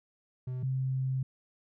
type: tone pair in turn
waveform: triangle / sine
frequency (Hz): 127.2 / 131.46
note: C3 / C3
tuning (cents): -48 / +9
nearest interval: minor second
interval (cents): 57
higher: second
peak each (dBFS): -31 / -28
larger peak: second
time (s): 0.47-0.63 / 0.63-1.23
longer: second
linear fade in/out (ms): 5
effects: none